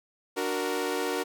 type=chord; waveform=sawtooth; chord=D augmented; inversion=none; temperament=equal; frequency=293.7 / 370 / 466.2 Hz; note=D4 / F#4 / A#4; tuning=0 / 0 / 0 cents; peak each=-30 / -28 / -27 dBFS; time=0.36-1.24 s; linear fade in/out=20 ms; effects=none